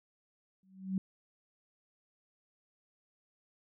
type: tone with exponential growth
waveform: sine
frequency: 190 Hz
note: F#3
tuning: 46 cents sharp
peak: -27 dBFS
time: 0.63-0.98 s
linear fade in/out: 2 ms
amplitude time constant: 74 ms
effects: none